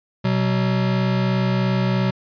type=tone pair together; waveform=square; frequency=125.7 / 188.66 Hz; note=B2 / F#3; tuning=+31 / +34 cents; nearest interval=perfect fifth; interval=703 cents; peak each=-21 / -21 dBFS; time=0.24-2.11 s; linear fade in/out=10 ms; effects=resampled to 11025 Hz